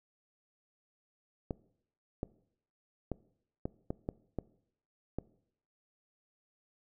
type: clicks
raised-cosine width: 2 ms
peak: -21 dBFS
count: 8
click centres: 1.508 / 2.231 / 3.117 / 3.655 / 3.905 / 4.089 / 4.387 / 5.186 s
effects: noise-tail reverb RT60 0.7 s tail -21 dB re dry